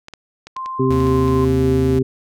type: clicks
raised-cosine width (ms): 0.2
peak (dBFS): -18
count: 9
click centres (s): 0.084 / 0.137 / 0.47 / 0.566 / 0.66 / 0.925 / 1.004 / 1.069 / 1.28
type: tone with pitch glide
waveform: sine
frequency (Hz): 1046.5 to 1039.9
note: C6 to C6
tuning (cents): 0 to -11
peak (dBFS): -24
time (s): 0.56-1.45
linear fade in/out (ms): 5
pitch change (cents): -11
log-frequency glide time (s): 0.83-1.28
type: harmonic tone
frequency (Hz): 130.81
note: C3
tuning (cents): 0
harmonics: 1 / 2 / 3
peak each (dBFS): -19 / -18 / -17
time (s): 0.79-2.03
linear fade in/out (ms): 10
type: tone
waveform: square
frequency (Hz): 77.78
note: D#2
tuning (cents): 0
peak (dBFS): -22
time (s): 0.9-1.99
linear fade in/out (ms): 5
effects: none